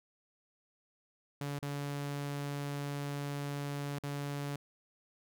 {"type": "tone with dropouts", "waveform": "sawtooth", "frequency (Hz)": 142.9, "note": "D3", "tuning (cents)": -47, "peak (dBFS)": -32, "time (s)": [1.41, 4.56], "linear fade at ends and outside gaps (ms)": 2, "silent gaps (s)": [[1.589, 1.626], [3.987, 4.036]], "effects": []}